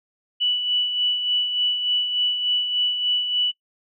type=tone with tremolo; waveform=sine; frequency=2960 Hz; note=F#7; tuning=in tune; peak=-17 dBFS; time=0.4-3.52 s; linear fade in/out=20 ms; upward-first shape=sine; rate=3.4 Hz; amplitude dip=50%; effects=noise-tail reverb RT60 0.1 s tail -22 dB re dry